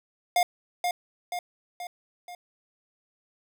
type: tone with echo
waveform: square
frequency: 710 Hz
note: F5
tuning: 28 cents sharp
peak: -20 dBFS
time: 0.36-0.43 s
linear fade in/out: 2 ms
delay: 480 ms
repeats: 4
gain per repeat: -5 dB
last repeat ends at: 2.35 s
effects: none